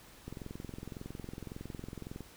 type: click train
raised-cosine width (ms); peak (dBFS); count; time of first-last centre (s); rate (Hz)
3; -29; 43; 0.28-2.207; 21.8
effects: pink hiss -56 dBFS RMS until 2.36 s